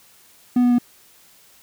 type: tone with pitch steps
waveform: triangle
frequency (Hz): 246.6 / 244.6 / 242.6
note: B3 / B3 / B3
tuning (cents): -2 / -16 / -31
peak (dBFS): -11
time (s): 0.56-0.785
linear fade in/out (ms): 5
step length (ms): 75
effects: white hiss -52 dBFS RMS until 1.62 s